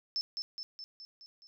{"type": "tone with echo", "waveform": "sine", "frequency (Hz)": 5274, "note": "E8", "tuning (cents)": 0, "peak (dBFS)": -30, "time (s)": [0.16, 0.21], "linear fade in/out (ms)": 0, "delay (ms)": 210, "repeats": 6, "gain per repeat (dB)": -4, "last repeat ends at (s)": 1.47, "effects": []}